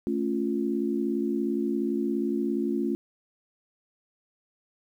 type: chord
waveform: sine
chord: A augmented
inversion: none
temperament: equal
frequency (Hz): 220 / 277.2 / 349.2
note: A3 / C#4 / E#4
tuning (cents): 0 / 0 / 0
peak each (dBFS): -29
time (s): 0.07-2.95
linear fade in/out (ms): 0
effects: 10-bit